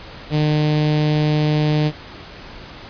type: tone with notch filter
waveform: sawtooth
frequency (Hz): 151.4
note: D#3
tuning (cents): -47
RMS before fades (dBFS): -17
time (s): 0.3-1.92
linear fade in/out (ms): 50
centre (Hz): 1300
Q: 0.9
effects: pink hiss -37 dBFS RMS until 2.89 s + resampled to 11025 Hz